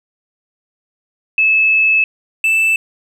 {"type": "tone pair in turn", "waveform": ["sine", "triangle"], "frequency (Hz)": [2605, 2643], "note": ["E7", "E7"], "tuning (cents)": [-21, 4], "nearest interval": "unison", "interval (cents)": 25, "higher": "second", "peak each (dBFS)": -9, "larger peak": "neither", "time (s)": [[1.38, 2.04], [2.44, 2.76]], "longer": "first", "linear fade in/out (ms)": 2, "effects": []}